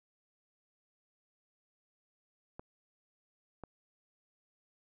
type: clicks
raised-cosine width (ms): 1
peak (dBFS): -30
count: 2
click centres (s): 2.595 / 3.637
effects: none